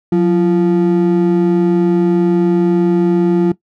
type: ring-modulated tone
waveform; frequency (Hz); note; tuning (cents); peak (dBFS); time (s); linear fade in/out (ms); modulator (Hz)
triangle; 261.6; C4; 0; -4; 0.12-3.52; 5; 80.9
effects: noise-tail reverb RT60 0.1 s tail -18 dB re dry